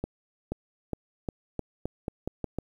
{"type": "accelerating click train", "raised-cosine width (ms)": 2, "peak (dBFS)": -17, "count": 10, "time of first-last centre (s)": [0.04, 2.586], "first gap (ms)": 480, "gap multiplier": 0.86, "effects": ["9-bit"]}